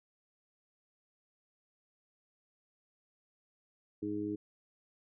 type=harmonic tone; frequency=103.83 Hz; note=G#2; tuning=in tune; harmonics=1 / 2 / 3 / 4; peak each=-47 / -44 / -35 / -41 dBFS; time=4.02-4.36 s; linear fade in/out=10 ms; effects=none